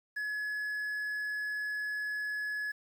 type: tone with quantisation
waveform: triangle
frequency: 1697 Hz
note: G#6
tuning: 37 cents sharp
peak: -31 dBFS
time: 0.16-2.72 s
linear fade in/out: 10 ms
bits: 10
effects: none